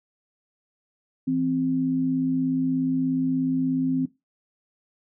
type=tone pair together; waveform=sine; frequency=164.81 / 261.6 Hz; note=E3 / C4; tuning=0 / 0 cents; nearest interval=minor sixth; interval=800 cents; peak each=-30 / -21 dBFS; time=1.27-4.06 s; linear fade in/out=10 ms; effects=noise-tail reverb RT60 0.2 s tail -17 dB re dry